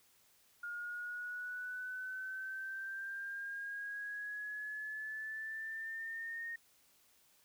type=exponential sweep; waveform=sine; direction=up; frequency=1420 to 1852 Hz; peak=-40 dBFS; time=0.63-6.56 s; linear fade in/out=5 ms; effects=white hiss -69 dBFS RMS until 7.44 s